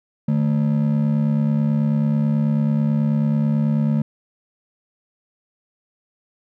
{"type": "ring-modulated tone", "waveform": "triangle", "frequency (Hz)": 185, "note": "F#3", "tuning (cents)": 0, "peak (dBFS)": -11, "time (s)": [0.28, 4.02], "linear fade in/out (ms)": 5, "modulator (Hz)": 34.6, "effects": []}